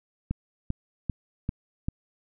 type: click train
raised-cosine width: 5 ms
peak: -15 dBFS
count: 5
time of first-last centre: 0.31-1.885 s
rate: 2.54 Hz
effects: none